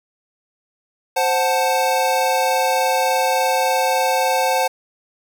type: chord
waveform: square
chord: F# diminished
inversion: second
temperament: equal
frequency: 523.3 / 740 / 880 Hz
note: C5 / F#5 / A5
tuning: 0 / 0 / 0 cents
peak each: -21 dBFS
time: 1.16-4.68 s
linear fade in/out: 10 ms
effects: none